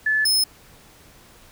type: tone pair in turn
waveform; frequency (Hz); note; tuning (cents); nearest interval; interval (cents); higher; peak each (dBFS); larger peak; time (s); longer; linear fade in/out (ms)
sine / sawtooth; 1732 / 5190; A6 / E8; -28 / -28; octave + perfect fifth; 1900; second; -17 / -14; second; 0.06-0.25 / 0.25-0.44; neither; 5
effects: pink hiss -50 dBFS RMS until 1.51 s